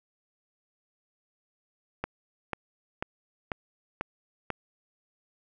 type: click train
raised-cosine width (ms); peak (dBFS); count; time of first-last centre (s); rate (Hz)
0.5; -15; 6; 2.04-4.503; 2.03
effects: none